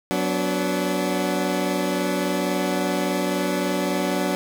20% pulse chord, B minor, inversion second, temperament equal with one note detuned, 185 / 246.9 / 289.3 Hz, F#3 / B3 / D4, 0 / 0 / -26 cents, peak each -20 / -24 / -20 dBFS, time 0.11-4.35 s, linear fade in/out 0 ms, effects none

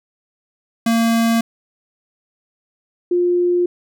square / sine tone pair in turn, 229.1 / 353.3 Hz, A#3 / F4, -30 / +20 cents, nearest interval perfect fifth, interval 750 cents, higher second, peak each -14 / -13 dBFS, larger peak second, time 0.86-1.41 / 3.11-3.66 s, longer neither, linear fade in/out 5 ms, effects none

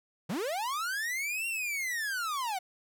45% pulse linear two-way sweep, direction up then down, 138.59 to 2771 to 715 Hz, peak -31 dBFS, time 0.29-2.59 s, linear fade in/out 10 ms, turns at 1.47 s, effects none

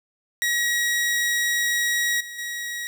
sawtooth tone with level steps, 1906 Hz, A#6, 38 cents sharp, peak -17 / -31 / -25 dBFS, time 0.42-2.87 s, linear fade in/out 0 ms, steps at 2.2 / 2.38 s, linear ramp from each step 10 ms, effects none

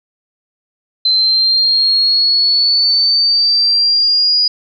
sine exponential sweep, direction up, 4074 to 4914 Hz, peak -9 dBFS, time 1.05-4.48 s, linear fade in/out 5 ms, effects none

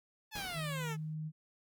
10% pulse exponential sweep, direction down, 885 to 423.4 Hz, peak -31 dBFS, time 0.31-0.97 s, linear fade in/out 50 ms
pink noise with exponential decay, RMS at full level -43 dBFS, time 0.35-1.14 s, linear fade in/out 5 ms, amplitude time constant 170 ms
sine tone, 155.56 Hz, D#3, in tune, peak -37 dBFS, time 0.53-1.32 s, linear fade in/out 50 ms
effects none

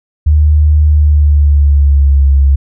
sine tone with pitch glide, 75.5 to 68.84 Hz, D2 to C#2, +48 to -11 cents, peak -4 dBFS, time 0.26-2.56 s, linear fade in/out 10 ms, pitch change -159 cents, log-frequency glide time 0.89-2.26 s, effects none

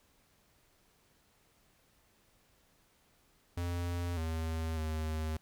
square tone with pitch steps, 87.2 / 80.7 / 78.6 Hz, F2 / E2 / D#2, -2 / -36 / +18 cents, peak -34 dBFS, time 3.57-5.37 s, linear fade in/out 5 ms, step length 600 ms, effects pink hiss -69 dBFS RMS until 5.41 s

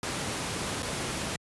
pink noise with dropouts, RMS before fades -32 dBFS, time 0.03-1.36 s, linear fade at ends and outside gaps 1 ms, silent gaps 0.823-0.829 s, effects high-pass 80 Hz 12 dB/octave + resampled to 24000 Hz

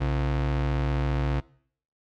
square ring-modulated tone, 98.7 Hz, G2, 12 cents sharp, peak -21 dBFS, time 0-1.41 s, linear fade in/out 20 ms, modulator 37.4 Hz, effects noise-tail reverb RT60 0.6 s tail -22 dB re dry + low-pass 3000 Hz 12 dB/octave

